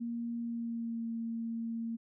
sine tone with pitch glide, 234.5 to 229.1 Hz, A#3 to A#3, +11 to -30 cents, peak -34 dBFS, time 0-1.97 s, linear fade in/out 20 ms, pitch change -41 cents, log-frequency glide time 0.39-1.07 s, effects none

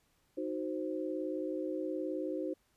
sine chord, C diminished, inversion first, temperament equal, 311.1 / 370 / 523.3 Hz, Eb4 / Gb4 / C5, 0 / 0 / 0 cents, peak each -37 / -39 / -39 dBFS, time 0.37-2.54 s, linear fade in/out 10 ms, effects pink hiss -73 dBFS RMS until 2.76 s + resampled to 32000 Hz

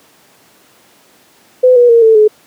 sine tone with pitch steps, 506 / 484.8 / 464.5 / 445.1 / 426.5 Hz, B4 / B4 / A#4 / A4 / G#4, +42 / -32 / -6 / +20 / +46 cents, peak -3 dBFS, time 1.63-2.28 s, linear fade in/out 10 ms, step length 130 ms, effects pink hiss -47 dBFS RMS until 2.46 s + high-pass 200 Hz 12 dB/octave

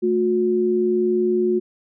sine tone pair together, 220 / 361.1 Hz, A3 / F#4, 0 / -42 cents, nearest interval major sixth, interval 858 cents, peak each -23 / -17 dBFS, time 0.02-1.6 s, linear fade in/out 20 ms, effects none

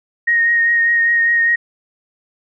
sine tone with vibrato, 1864.7 Hz, A#6, in tune, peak -11 dBFS, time 0.27-1.56 s, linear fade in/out 10 ms, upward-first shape triangle, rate 5 Hz, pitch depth 21 cents each way, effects none

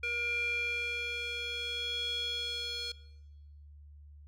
square tone with band-pass filter sweep, 476.4 Hz, A#4, 38 cents sharp, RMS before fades -35 dBFS, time 0.03-2.92 s, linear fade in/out 5 ms, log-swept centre 2200 to 3900 Hz, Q 6, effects noise-tail reverb RT60 1.0 s tail -20 dB re dry + added 73 Hz sine -50 dBFS peak until 4.27 s

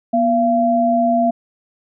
sine tone pair together, 241.3 / 682.5 Hz, B3 / F5, -40 / -40 cents, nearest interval octave + tritone, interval 1800 cents, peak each -17 / -14 dBFS, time 0.13-1.31 s, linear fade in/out 10 ms, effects none

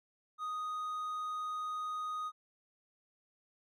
triangle tone, 1244.5 Hz, D#6, in tune, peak -34 dBFS, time 0.38-2.32 s, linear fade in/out 50 ms, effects none

